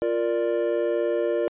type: chord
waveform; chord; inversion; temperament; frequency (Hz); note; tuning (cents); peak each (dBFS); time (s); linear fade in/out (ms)
triangle; Bb major; second; equal; 349.2 / 466.2 / 587.3; F4 / Bb4 / D5; 0 / 0 / 0; -24; 0.02-1.48; 0
effects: resampled to 8000 Hz